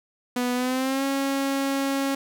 sawtooth tone with pitch glide, 246.9 to 274 Hz, B3 to C#4, 0 to -20 cents, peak -19 dBFS, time 0.36-2.15 s, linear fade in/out 5 ms, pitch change +180 cents, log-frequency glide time 0.54-1.04 s, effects none

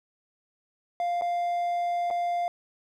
triangle tone with dropouts, 698.5 Hz, F5, in tune, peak -23 dBFS, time 1-2.48 s, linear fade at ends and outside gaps 1 ms, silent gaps 1.212-1.22 / 2.103-2.109 s, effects none

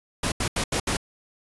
pink noise bursts at uneven times, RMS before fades -25 dBFS, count 5, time 0.23-0.32 / 0.4-0.48 / 0.56-0.64 / 0.72-0.8 / 0.87-0.97 s, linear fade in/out 5 ms, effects resampled to 24000 Hz

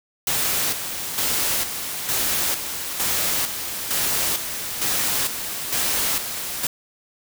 white noise with tremolo, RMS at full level -22 dBFS, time 0.27-6.67 s, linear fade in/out 2 ms, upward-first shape square, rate 1.1 Hz, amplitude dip 55%, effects none

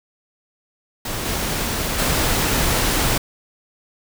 pink noise with level steps, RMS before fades -26 / -23 / -19 dBFS, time 1.05-3.18 s, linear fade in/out 5 ms, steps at 1.25 / 1.98 s, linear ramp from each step 10 ms, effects none

